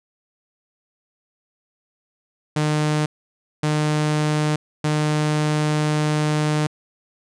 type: tone bursts at uneven times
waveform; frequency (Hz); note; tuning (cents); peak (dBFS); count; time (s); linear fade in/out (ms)
sawtooth; 151.7; D#3; -44; -14; 3; 2.56-3.06 / 3.63-4.56 / 4.84-6.67; 5
effects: resampled to 22050 Hz